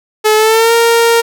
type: tone with pitch glide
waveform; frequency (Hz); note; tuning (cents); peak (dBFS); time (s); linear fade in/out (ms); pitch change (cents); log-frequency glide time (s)
sawtooth; 430.3 to 463.9; A4 to A#4; -39 to -8; -3; 0.24-1.22; 20; +131; 0.36-0.73
effects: none